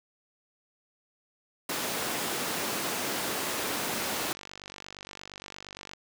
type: high-pass noise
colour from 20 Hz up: pink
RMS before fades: -32 dBFS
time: 1.69-4.33 s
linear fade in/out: 5 ms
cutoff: 250 Hz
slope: 12 dB/octave
type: click train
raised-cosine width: 0.2 ms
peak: -24 dBFS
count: 113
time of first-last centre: 3.63-5.935 s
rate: 48.6 Hz
effects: none